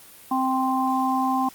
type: harmonic tone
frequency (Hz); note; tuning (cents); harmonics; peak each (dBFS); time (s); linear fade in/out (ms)
261.6; C4; 0; 1 / 3 / 4; -24 / -24 / -25; 0.31-1.49; 5
effects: white hiss -47 dBFS RMS until 1.54 s + Opus 32 kbps